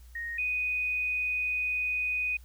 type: tone pair in turn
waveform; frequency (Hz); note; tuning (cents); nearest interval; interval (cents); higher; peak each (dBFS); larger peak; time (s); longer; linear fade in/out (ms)
sine; 1864.7 / 2489; A#6 / D#7; 0 / 0; perfect fourth; 500; second; -33 / -27; second; 0.15-0.38 / 0.38-2.37; second; 5
effects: added 60 Hz sine -48 dBFS peak until 2.44 s + white hiss -63 dBFS RMS until 2.44 s